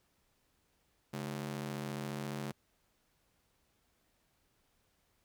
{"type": "ring-modulated tone", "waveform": "sawtooth", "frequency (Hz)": 174.61, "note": "F3", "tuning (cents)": 0, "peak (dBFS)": -31, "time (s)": [1.13, 2.52], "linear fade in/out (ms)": 10, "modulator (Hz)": 37.2, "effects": ["pink hiss -75 dBFS RMS until 5.24 s"]}